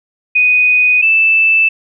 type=tone pair in turn; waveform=sine; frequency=2489 / 2640 Hz; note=D#7 / E7; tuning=0 / +2 cents; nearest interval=minor second; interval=102 cents; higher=second; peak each=-7 dBFS; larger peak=neither; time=0.35-1.02 / 1.02-1.69 s; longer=neither; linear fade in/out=10 ms; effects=none